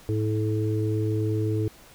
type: harmonic tone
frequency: 107.9 Hz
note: A2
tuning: 33 cents flat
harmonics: 1 / 3 / 4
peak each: -24 / -29 / -30 dBFS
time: 0.09-1.68 s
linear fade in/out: 0 ms
effects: pink hiss -51 dBFS RMS until 1.94 s